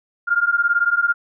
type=beating tone pair; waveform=sine; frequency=1396.9 / 1414.9 Hz; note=F6 / F6; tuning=0 / +22 cents; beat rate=18 Hz; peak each=-18 dBFS; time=0.27-1.14 s; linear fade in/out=20 ms; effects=none